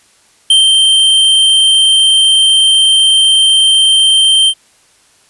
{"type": "tone with ADSR envelope", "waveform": "square", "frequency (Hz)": 3136, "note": "G7", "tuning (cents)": 0, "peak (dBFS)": -4, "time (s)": [0.5, 4.54], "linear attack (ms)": 4, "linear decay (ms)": 150, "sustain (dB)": -2, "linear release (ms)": 60, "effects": ["white hiss -49 dBFS RMS until 5.29 s", "resampled to 24000 Hz"]}